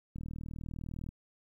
click train, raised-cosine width 5 ms, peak -29 dBFS, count 38, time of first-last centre 0.16-1.09 s, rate 39.8 Hz, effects 11-bit

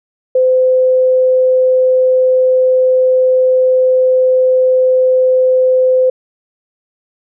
sine tone, 513 Hz, C5, 34 cents flat, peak -7 dBFS, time 0.35-6.1 s, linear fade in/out 5 ms, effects none

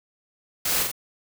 white noise with echo, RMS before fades -25 dBFS, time 0.65-0.83 s, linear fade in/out 5 ms, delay 43 ms, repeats 2, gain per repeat -3 dB, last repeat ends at 0.916 s, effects none

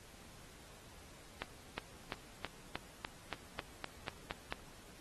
accelerating click train, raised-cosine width 0.3 ms, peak -22 dBFS, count 12, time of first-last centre 1.42-4.525 s, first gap 360 ms, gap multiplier 0.95, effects pink hiss -58 dBFS RMS until 5 s + AAC 32 kbps

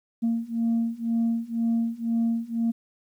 sine beating tone pair, 229.2 / 231.2 Hz, A#3 / A#3, -29 / -14 cents, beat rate 2 Hz, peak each -25 / -24 dBFS, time 0.22-2.72 s, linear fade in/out 20 ms, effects tanh soft clip ceiling -18 dBFS + 10-bit

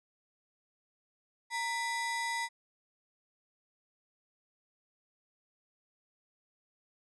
45% pulse ring-modulated tone, 1459 Hz, F#6, 25 cents flat, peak -29 dBFS, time 1.5-2.49 s, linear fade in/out 50 ms, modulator 530 Hz, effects resampled to 24000 Hz

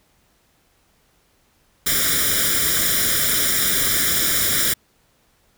white noise with comb filter, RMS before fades -19 dBFS, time 1.86-4.74 s, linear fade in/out 10 ms, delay 0.56 ms, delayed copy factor +0.95, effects pink hiss -61 dBFS RMS until 5.57 s

